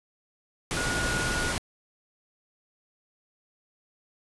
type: tone in noise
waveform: sine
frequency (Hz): 1444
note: F#6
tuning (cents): -43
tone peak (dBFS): -30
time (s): 0.77-1.52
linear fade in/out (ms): 0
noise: pink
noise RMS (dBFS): -29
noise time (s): 0.71-1.58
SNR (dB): -4
effects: resampled to 24000 Hz

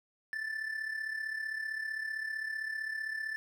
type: tone with amplitude modulation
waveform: triangle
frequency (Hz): 1760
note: A6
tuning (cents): 0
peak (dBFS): -30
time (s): 0.33-3.36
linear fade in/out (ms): 0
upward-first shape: sine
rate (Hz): 35.5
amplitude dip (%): 65
effects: none

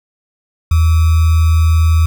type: tone with sample-and-hold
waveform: sine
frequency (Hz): 81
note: E2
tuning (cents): -30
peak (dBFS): -7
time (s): 0.71-2.06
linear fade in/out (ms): 5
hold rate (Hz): 1225
effects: none

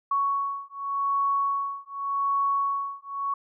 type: beating tone pair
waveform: sine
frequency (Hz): 1113 / 1113.86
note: C#6 / C#6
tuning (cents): +7 / +8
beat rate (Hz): 0.86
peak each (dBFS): -27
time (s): 0.11-3.34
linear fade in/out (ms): 5
effects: none

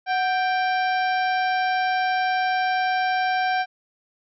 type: harmonic tone with a mistuned harmonic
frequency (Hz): 786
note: G5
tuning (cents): +4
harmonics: 1 / 2 / 3 / 4 / 5 / 6 / 7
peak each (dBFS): -21 / -26 / -32 / -38 / -40 / -42 / -40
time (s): 0.06-3.66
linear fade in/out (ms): 50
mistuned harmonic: 1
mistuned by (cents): -100
effects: none

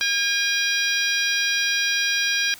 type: harmonic tone with a mistuned harmonic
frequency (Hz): 810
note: G#5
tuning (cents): -43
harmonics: 2 / 3 / 4 / 5 / 6 / 7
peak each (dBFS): -24 / -26 / -27 / -28 / -29 / -29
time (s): 0.01-2.54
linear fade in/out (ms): 0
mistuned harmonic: 5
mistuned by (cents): -49
effects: white hiss -44 dBFS RMS until 2.59 s

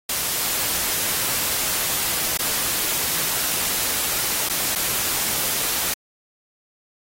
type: noise with dropouts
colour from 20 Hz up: white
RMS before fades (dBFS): -23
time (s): 0.09-5.94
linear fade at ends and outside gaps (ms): 5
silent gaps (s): 2.374-2.389 / 4.489-4.496 / 4.753-4.757
effects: AAC 48 kbps

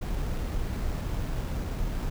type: noise with sample-and-hold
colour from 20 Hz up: brown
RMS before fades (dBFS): -30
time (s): 0.01-2.1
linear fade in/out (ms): 10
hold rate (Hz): 6300
effects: none

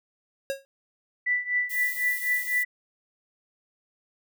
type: tone with exponential decay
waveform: square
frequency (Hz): 545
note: C#5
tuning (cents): -29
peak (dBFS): -24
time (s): 0.5-0.65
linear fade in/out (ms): 0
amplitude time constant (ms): 32
type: tone with tremolo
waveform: sine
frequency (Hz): 1975.5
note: B6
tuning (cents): 0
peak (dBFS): -20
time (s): 1.26-2.65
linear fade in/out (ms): 10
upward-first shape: triangle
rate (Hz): 4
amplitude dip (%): 90
type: noise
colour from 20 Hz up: violet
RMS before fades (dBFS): -36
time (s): 1.69-2.64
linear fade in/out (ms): 20
effects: none

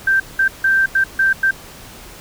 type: tone bursts at uneven times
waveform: sine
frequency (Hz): 1568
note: G6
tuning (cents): 0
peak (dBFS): -11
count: 6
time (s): 0.07-0.2 / 0.39-0.48 / 0.64-0.86 / 0.95-1.04 / 1.19-1.33 / 1.43-1.51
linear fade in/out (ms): 5
effects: pink hiss -38 dBFS RMS until 2.2 s

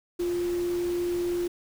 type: tone in noise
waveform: sine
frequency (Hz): 350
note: F4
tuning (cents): +4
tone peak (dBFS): -25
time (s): 0.19-1.48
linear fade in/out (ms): 10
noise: pink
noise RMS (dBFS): -42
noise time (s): 0.19-1.48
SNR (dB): +14
effects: none

